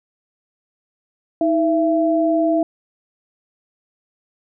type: tone pair together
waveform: sine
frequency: 318.6 / 669.7 Hz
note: D#4 / E5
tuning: +41 / +27 cents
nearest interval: octave + minor second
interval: 1286 cents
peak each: -17 dBFS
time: 1.41-2.63 s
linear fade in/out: 2 ms
effects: none